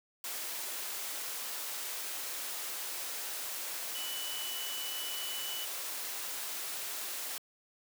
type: tone in noise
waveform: sine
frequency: 2970 Hz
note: F#7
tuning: 6 cents sharp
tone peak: -40 dBFS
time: 3.95-5.65 s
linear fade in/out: 2 ms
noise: white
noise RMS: -39 dBFS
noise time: 0.24-7.38 s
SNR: -4 dB
effects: high-pass 400 Hz 12 dB/octave